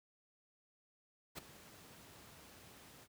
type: noise with ADSR envelope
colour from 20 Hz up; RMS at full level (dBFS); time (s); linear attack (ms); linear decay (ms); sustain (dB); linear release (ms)
pink; -43; 1.35-3.08; 30; 12; -15; 51
effects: high-pass 80 Hz 12 dB/octave